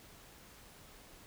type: silence
effects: pink hiss -57 dBFS RMS until 1.26 s